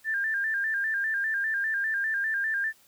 sine tone with vibrato, 1686 Hz, G#6, 26 cents sharp, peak -25 dBFS, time 0.04-2.73 s, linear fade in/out 50 ms, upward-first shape square, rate 5 Hz, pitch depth 85 cents each way, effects white hiss -60 dBFS RMS until 2.87 s

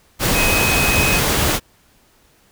sine tone in noise, 2527 Hz, D#7, 26 cents sharp, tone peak -18 dBFS, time 0.33-1.21 s, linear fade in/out 50 ms, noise pink, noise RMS -17 dBFS, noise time 0.19-1.6 s, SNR -4 dB, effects pink hiss -55 dBFS RMS until 2.51 s

